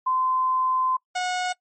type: tone pair in turn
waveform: sine / sawtooth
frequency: 1031 / 729 Hz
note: C6 / F#5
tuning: -26 / -26 cents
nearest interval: tritone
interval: 600 cents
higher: first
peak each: -20 dBFS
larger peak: neither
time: 0.06-0.97 / 1.15-1.53 s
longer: first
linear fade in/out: 10 ms
effects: noise-tail reverb RT60 0.1 s tail -22 dB re dry + MP3 32 kbps